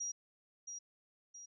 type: tone with echo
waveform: sine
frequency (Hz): 5730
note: F8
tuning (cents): +44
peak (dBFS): -37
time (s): 0-0.12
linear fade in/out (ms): 10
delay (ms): 670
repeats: 2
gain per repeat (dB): -6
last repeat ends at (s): 1.46
effects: none